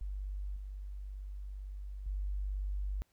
sine tone with level steps, 48.92 Hz, G1, 3 cents flat, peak -36 / -40 / -33 dBFS, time 0.01-3.02 s, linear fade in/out 0 ms, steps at 0.56 / 2.06 s, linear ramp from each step 5 ms, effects pink hiss -75 dBFS RMS until 3.12 s

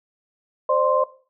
sine tone cluster, 522 / 601 / 1046 Hz, C5 / D5 / C6, -4 / +40 / -1 cents, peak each -21 dBFS, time 0.69-1.04 s, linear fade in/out 5 ms, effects noise-tail reverb RT60 0.4 s tail -17 dB re dry

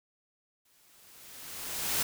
white noise with exponential growth, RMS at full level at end -28 dBFS, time 0.65-2.03 s, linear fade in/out 5 ms, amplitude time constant 300 ms, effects none

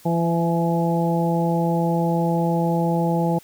harmonic tone with a mistuned harmonic, 168.5 Hz, E3, 38 cents sharp, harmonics 1 / 2 / 3 / 4 / 5, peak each -20 / -26 / -26 / -29 / -26 dBFS, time 0.05-3.39 s, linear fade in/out 10 ms, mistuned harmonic 4, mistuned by -16 cents, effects white hiss -50 dBFS RMS until 3.43 s

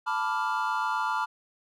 triangle chord, B half-diminished seventh, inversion third, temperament equal, 880 / 987.8 / 1174.7 / 1396.9 Hz, A5 / B5 / D6 / F6, 0 / 0 / 0 / 0 cents, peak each -29 / -29 / -31 / -30 dBFS, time 0.06-1.26 s, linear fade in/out 20 ms, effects none

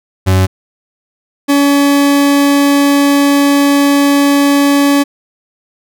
40% pulse tone pair in turn, 94 / 283.1 Hz, F#2 / C#4, +28 / +37 cents, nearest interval octave + perfect fifth, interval 1909 cents, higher second, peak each -6 dBFS, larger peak neither, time 0.26-0.47 / 1.48-5.04 s, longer second, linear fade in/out 20 ms, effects none

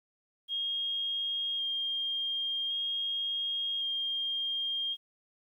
sine tone with vibrato, 3232 Hz, G#7, 48 cents flat, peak -30 dBFS, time 0.48-4.97 s, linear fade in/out 50 ms, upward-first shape square, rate 0.45 Hz, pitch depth 10 cents each way, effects 11-bit

